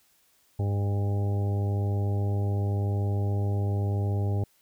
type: harmonic tone with a mistuned harmonic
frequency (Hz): 100.9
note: G#2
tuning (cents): -49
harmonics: 1 / 2 / 3 / 4 / 5 / 6 / 7 / 8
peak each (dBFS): -24 / -38 / -40 / -38 / -44 / -43 / -50 / -43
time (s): 0.59-4.44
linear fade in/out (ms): 5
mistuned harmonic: 7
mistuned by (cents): +33
effects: white hiss -65 dBFS RMS until 4.61 s